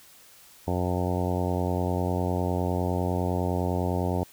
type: harmonic tone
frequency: 89.9 Hz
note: F#2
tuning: 49 cents flat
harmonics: 1 / 2 / 3 / 4 / 5 / 6 / 7 / 8 / 9 / 10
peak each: -28 / -31 / -33 / -34 / -35 / -36 / -36 / -37 / -38 / -38 dBFS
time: 0.67-4.24 s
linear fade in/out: 10 ms
effects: white hiss -53 dBFS RMS until 4.32 s